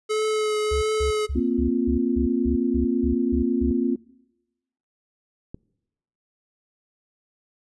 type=tone with vibrato; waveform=square; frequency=429 Hz; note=A4; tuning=44 cents flat; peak=-22 dBFS; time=0.09-1.27 s; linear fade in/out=20 ms; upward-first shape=triangle; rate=1.5 Hz; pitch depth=19 cents each way
type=tone bursts; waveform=sine; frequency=69 Hz; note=C#2; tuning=7 cents flat; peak=-24 dBFS; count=11; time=0.71-3.72 s; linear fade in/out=10 ms; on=110 ms; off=180 ms
type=chord; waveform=sine; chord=Bb suspended second; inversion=none; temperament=just; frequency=233.1 / 262.2 / 349.6 Hz; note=Bb3 / C4 / F4; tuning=0 / +4 / +2 cents; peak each=-24 / -23 / -26 dBFS; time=1.35-3.96 s; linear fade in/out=10 ms
type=clicks; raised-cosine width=3 ms; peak=-23 dBFS; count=2; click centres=3.711 / 5.545 s
effects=noise-tail reverb RT60 1.0 s tail -24 dB re dry + resampled to 24000 Hz